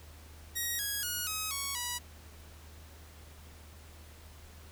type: tone with pitch steps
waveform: 5% pulse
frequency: 1891 / 1655.7 / 1449.8 / 1269.4 / 1111.5 / 973.2 Hz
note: A#6 / G#6 / F#6 / D#6 / C#6 / B5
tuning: +24 / -6 / -36 / +34 / +4 / -26 cents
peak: -22 dBFS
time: 0.55-1.99 s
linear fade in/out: 20 ms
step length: 240 ms
effects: added 77 Hz sine -51 dBFS peak until 4.71 s + pink hiss -56 dBFS RMS until 4.71 s